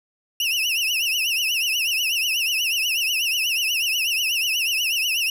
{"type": "tone with vibrato", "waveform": "35% pulse", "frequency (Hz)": 2754, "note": "F7", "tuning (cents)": -25, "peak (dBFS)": -18, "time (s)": [0.4, 5.3], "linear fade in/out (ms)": 2, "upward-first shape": "triangle", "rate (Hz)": 8.2, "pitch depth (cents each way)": 170, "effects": []}